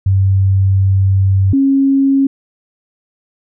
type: tone pair in turn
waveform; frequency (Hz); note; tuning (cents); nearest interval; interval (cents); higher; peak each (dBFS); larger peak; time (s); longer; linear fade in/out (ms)
sine; 96.5 / 272.9; G2 / C#4; -27 / -27; octave + tritone; 1800; second; -8; neither; 0.06-1.53 / 1.53-2.27; first; 5
effects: none